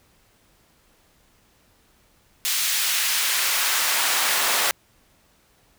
pink noise with high-pass filter sweep, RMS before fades -22 dBFS, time 2.45-4.71 s, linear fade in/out 0 ms, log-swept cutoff 2800 to 760 Hz, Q 0.73, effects pink hiss -60 dBFS RMS until 5.78 s

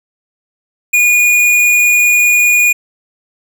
sine tone with tanh clipping, 2445 Hz, D#7, 31 cents flat, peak -8 dBFS, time 0.93-2.73 s, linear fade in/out 10 ms, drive 18 dB, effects none

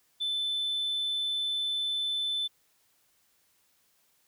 sine tone, 3520 Hz, A7, in tune, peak -26 dBFS, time 0.2-2.48 s, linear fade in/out 20 ms, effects tanh soft clip ceiling -26 dBFS + white hiss -69 dBFS RMS until 4.27 s

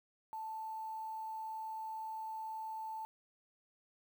sine tone with quantisation, 881 Hz, A5, 2 cents sharp, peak -40 dBFS, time 0.33-3.05 s, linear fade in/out 0 ms, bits 10, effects none

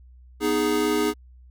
square chord, G# minor, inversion first, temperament equal, 246.9 / 311.1 / 415.3 Hz, B3 / D#4 / G#4, 0 / 0 / 0 cents, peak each -29 / -25 / -24 dBFS, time 0.4-1.14 s, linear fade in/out 50 ms, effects added 62 Hz sine -46 dBFS peak until 1.5 s

